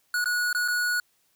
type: tone with dropouts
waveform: square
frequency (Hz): 1460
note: F#6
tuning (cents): -24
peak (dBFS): -24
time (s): 0.14-1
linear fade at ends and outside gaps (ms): 2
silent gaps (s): 0.243-0.257 / 0.529-0.548 / 0.679-0.683
effects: white hiss -68 dBFS RMS until 1.35 s